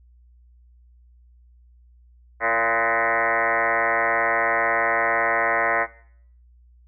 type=tone with frequency modulation; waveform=sine; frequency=1264 Hz; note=D#6; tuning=27 cents sharp; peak=-18 dBFS; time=2.4-5.87 s; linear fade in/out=50 ms; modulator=115 Hz; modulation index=6.8; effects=noise-tail reverb RT60 0.6 s tail -18 dB re dry + added 60 Hz sine -50 dBFS peak until 6.87 s